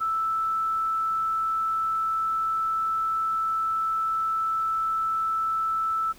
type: tone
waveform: sine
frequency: 1318.5 Hz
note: E6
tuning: in tune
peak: -23 dBFS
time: 0-6.13 s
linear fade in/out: 20 ms
effects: pink hiss -52 dBFS RMS until 6.18 s